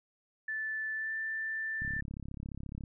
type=tone with pitch glide; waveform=sine; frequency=1753 to 1772.3 Hz; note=A6 to A6; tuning=-7 to +12 cents; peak=-33 dBFS; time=0.48-2.01 s; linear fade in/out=5 ms; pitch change=+19 cents; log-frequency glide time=0.94-1.14 s
type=click train; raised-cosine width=5 ms; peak=-29 dBFS; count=36; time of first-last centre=1.82-2.837 s; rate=34.4 Hz
effects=none